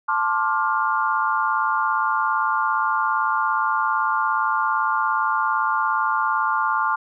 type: chord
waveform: sine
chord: D minor seventh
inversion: second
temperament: just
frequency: 881 / 1057.2 / 1174.7 / 1409.6 Hz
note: A5 / C6 / D6 / F6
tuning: +2 / +18 / 0 / +16 cents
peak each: -24 dBFS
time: 0.08-6.96 s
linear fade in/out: 10 ms
effects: none